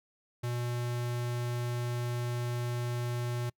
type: tone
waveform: square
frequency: 121 Hz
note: B2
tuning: 35 cents flat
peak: -32 dBFS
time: 0.43-3.5 s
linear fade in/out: 10 ms
effects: noise-tail reverb RT60 0.1 s tail -26 dB re dry